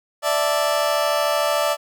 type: chord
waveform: 30% pulse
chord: D suspended second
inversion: none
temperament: just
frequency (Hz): 587.3 / 660.7 / 881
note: D5 / E5 / A5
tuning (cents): 0 / +4 / +2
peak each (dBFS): -18 / -20 / -24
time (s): 0.22-1.77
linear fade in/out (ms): 50
effects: none